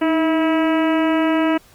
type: harmonic tone with a mistuned harmonic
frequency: 324.1 Hz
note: E4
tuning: 29 cents flat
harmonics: 1 / 2 / 3 / 4 / 5 / 6 / 7 / 8 / 9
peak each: -16 / -22 / -26 / -28 / -30 / -32 / -33 / -34 / -35 dBFS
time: 0.01-1.58 s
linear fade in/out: 10 ms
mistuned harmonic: 1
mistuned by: -51 cents
effects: pink hiss -50 dBFS RMS until 1.74 s + Opus 32 kbps